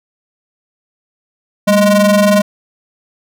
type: ring-modulated tone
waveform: square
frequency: 210 Hz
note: G#3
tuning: 19 cents sharp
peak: -5 dBFS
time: 1.67-2.42 s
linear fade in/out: 10 ms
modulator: 409 Hz
effects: none